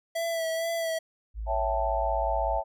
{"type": "tone with vibrato", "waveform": "square", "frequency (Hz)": 659.3, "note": "E5", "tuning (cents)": 0, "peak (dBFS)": -28, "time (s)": [0.15, 0.99], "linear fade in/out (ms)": 10, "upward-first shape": "sine", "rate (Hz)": 2.2, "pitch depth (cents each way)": 29}
{"type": "tone", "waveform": "sine", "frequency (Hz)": 54, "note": "A1", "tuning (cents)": -32, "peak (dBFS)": -31, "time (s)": [1.34, 2.61], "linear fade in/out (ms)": 50}
{"type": "chord", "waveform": "sine", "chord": "A dominant seventh", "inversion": "first", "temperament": "equal", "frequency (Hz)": [554.4, 659.3, 784, 880], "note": ["C#5", "E5", "G5", "A5"], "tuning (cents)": [0, 0, 0, 0], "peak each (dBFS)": [-33, -29, -32, -30], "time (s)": [1.46, 2.64], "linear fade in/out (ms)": 50}
{"effects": []}